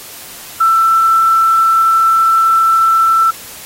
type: tone with quantisation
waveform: sine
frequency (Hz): 1334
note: E6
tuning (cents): +20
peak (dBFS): -7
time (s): 0.6-3.31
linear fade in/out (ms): 10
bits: 6
effects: white hiss -32 dBFS RMS until 3.65 s + AAC 48 kbps